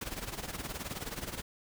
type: noise with tremolo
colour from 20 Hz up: pink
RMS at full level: -37 dBFS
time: 0.01-1.42 s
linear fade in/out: 5 ms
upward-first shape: sine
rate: 19 Hz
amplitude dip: 75%
effects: none